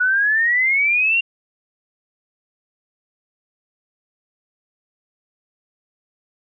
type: exponential sweep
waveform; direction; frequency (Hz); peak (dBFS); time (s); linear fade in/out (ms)
sine; up; 1460 to 2794; -14; 0-1.21; 10
effects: none